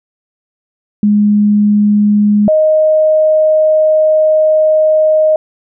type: tone pair in turn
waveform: sine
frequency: 207.7 / 622.4 Hz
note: G#3 / D#5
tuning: 0 / 0 cents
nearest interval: octave + perfect fifth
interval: 1900 cents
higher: second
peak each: -6 dBFS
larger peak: neither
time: 1.03-2.48 / 2.48-5.36 s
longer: second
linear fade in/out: 2 ms
effects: none